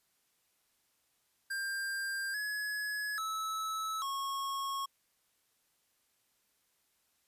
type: tone with pitch steps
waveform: square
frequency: 1592 / 1690 / 1302 / 1095 Hz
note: G6 / G#6 / E6 / C#6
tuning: +26 / +30 / -22 / -22 cents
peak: -35 dBFS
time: 1.5-4.86 s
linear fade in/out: 10 ms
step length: 840 ms
effects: white hiss -75 dBFS RMS until 7.27 s + resampled to 32000 Hz